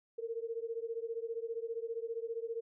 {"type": "beating tone pair", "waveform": "sine", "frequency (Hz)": [452.7, 467.7], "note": ["A4", "A#4"], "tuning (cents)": [49, 6], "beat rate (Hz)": 15, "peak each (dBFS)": [-39, -40], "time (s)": [0.18, 2.61], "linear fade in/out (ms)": 10, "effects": []}